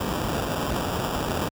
pink noise with sample-and-hold, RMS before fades -26 dBFS, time 0-1.49 s, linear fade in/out 10 ms, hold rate 2100 Hz, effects high-pass 60 Hz 12 dB/octave

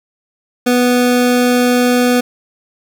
25% pulse tone, 246.6 Hz, B3, 2 cents flat, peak -6 dBFS, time 0.66-2.21 s, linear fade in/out 10 ms, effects none

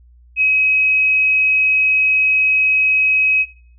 sine tone, 2544 Hz, D#7, 38 cents sharp, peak -11 dBFS, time 0.36-3.46 s, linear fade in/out 50 ms, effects noise-tail reverb RT60 0.5 s tail -20 dB re dry + added 60 Hz sine -44 dBFS peak until 3.78 s

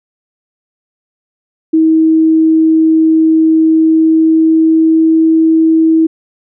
sine tone with pitch glide, 319.6 to 322.2 Hz, D#4 to E4, +47 to -39 cents, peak -5 dBFS, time 1.73-6.07 s, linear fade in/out 10 ms, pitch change +14 cents, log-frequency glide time 3.66-5.23 s, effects none

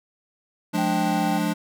square chord, D diminished, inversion first, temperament just, 176.2 / 211.4 / 293.7 Hz, F3 / Ab3 / D4, +16 / +31 / 0 cents, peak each -27 dBFS, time 0.73-1.54 s, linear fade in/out 20 ms
sine tone, 784 Hz, G5, in tune, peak -25 dBFS, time 0.77-1.39 s, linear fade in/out 20 ms
effects none

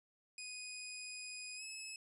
15% pulse tone with pitch glide, 2489 to 2589 Hz, D#7 to E7, 0 to -32 cents, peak -38 dBFS, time 0.38-1.96 s, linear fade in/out 2 ms, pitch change +68 cents, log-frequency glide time 1.56-1.63 s, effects resampled to 24000 Hz

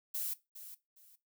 violet noise with echo, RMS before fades -37 dBFS, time 0.14-0.34 s, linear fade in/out 10 ms, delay 410 ms, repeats 2, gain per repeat -12 dB, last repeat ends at 1.16 s, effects noise-tail reverb RT60 0.2 s tail -17 dB re dry

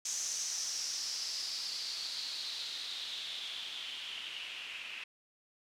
blue noise with low-pass filter sweep, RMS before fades -40 dBFS, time 0.05-5.04 s, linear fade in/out 5 ms, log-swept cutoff 6400 to 2600 Hz, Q 5.6, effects none

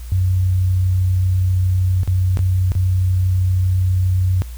sine tone with dropouts, 92.5 Hz, F#2, in tune, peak -13 dBFS, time 0.12-4.42 s, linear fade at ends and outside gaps 0 ms, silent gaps 2.033-2.076 / 2.372-2.391 / 2.719-2.752 s, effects added 60 Hz sine -28 dBFS peak until 4.57 s + white hiss -45 dBFS RMS until 4.57 s

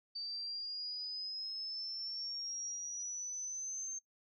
sine exponential sweep, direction up, 4608 to 6350 Hz, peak -39 dBFS, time 0.15-3.99 s, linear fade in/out 10 ms, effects noise-tail reverb RT60 0.1 s tail -24 dB re dry

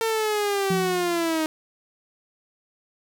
sawtooth linear sweep, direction down, 454.5 to 311.1 Hz, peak -18 dBFS, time 0.01-1.46 s, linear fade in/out 0 ms
sine tone with exponential decay, 175.1 Hz, F3, 5 cents sharp, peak -21 dBFS, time 0.7-1.44 s, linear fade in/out 5 ms, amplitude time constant 160 ms
effects none

